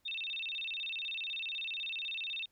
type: tone with vibrato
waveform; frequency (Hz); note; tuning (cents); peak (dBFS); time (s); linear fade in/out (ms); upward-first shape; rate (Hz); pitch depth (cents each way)
sine; 3124; G7; -7; -36; 0.05-2.46; 10; square; 16; 280
effects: pink hiss -75 dBFS RMS until 2.51 s